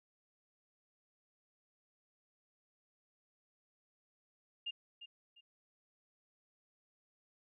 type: tone with echo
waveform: sine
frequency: 2816 Hz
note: F7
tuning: 14 cents sharp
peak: -37 dBFS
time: 4.66-4.71 s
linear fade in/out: 10 ms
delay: 350 ms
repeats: 2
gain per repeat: -11 dB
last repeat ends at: 5.41 s
effects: none

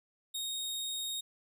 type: tone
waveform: sawtooth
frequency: 3729 Hz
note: A#7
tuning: in tune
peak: -32 dBFS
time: 0.34-1.21 s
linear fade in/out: 10 ms
effects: none

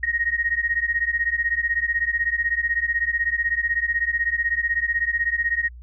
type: beating tone pair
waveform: sine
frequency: 1864.7 / 1880.7 Hz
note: A#6 / A#6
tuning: 0 / +15 cents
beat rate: 16 Hz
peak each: -23 dBFS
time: 0.03-5.69 s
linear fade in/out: 5 ms
effects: added 60 Hz sine -38 dBFS peak until 5.82 s

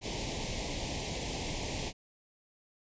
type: band-stop noise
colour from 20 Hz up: pink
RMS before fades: -36 dBFS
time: 0.01-1.93 s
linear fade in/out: 50 ms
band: 940 to 2000 Hz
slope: 48 dB/octave
effects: resampled to 16000 Hz

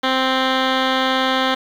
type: tone with low-pass filter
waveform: 10% pulse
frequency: 261.6 Hz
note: C4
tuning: in tune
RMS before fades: -18 dBFS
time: 0.03-1.55 s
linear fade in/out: 10 ms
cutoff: 3100 Hz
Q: 3.5
effects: 7-bit

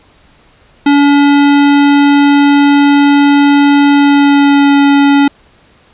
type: tone with pitch glide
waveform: square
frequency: 285.1 to 282.2 Hz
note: C#4 to C#4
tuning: +49 to +31 cents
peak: -5 dBFS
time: 0.86-5.28 s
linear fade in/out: 5 ms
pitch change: -18 cents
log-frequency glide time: 3.91-4.79 s
effects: pink hiss -46 dBFS RMS until 5.93 s + resampled to 8000 Hz

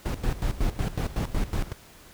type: noise with tremolo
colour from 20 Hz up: brown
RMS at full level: -25 dBFS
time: 0.05-1.73 s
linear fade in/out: 10 ms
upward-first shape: square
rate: 5.4 Hz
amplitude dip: 80%
effects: pink hiss -51 dBFS RMS until 2.13 s

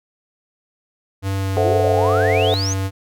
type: tone with vibrato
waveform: square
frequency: 96.8 Hz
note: G2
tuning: 21 cents flat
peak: -20 dBFS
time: 1.22-2.91 s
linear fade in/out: 50 ms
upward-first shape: sine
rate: 2.4 Hz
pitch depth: 9 cents each way
type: chord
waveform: sine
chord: F# half-diminished seventh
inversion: first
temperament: equal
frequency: 440 / 523.3 / 659.3 / 740 Hz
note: A4 / C5 / E5 / F#5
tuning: 0 / 0 / 0 / 0 cents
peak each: -19 / -21 / -21 / -22 dBFS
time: 1.57-2.54 s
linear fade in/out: 0 ms
type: exponential sweep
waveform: sine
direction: up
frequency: 314.2 to 6645 Hz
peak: -22 dBFS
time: 1.64-2.74 s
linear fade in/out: 10 ms
effects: none

